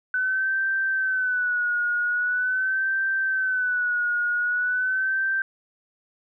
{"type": "tone with vibrato", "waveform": "sine", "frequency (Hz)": 1501, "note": "F#6", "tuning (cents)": 24, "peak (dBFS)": -21, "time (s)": [0.14, 5.42], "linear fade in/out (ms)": 2, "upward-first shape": "sine", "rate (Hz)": 0.43, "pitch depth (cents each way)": 71, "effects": []}